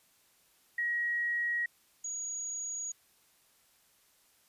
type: tone pair in turn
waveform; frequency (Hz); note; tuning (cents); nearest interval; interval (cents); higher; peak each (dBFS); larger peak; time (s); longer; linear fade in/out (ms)
sine; 1900 / 6734; A#6 / G#8; +33 / +23; octave + minor seventh; 2190; second; -29 / -35; first; 0.78-1.66 / 2.04-2.92; neither; 5
effects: white hiss -67 dBFS RMS until 4.48 s + resampled to 32000 Hz